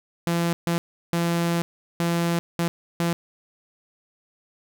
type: tone bursts at uneven times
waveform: sawtooth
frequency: 170 Hz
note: F3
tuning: 46 cents flat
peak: -17 dBFS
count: 6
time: 0.27-0.53 / 0.67-0.78 / 1.13-1.62 / 2-2.39 / 2.59-2.68 / 3-3.13 s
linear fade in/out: 0 ms
effects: none